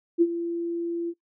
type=tone with ADSR envelope; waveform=sine; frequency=340 Hz; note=F4; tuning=46 cents flat; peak=-13 dBFS; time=0.18-1.14 s; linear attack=35 ms; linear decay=48 ms; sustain=-13 dB; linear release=50 ms; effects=noise-tail reverb RT60 0.1 s tail -20 dB re dry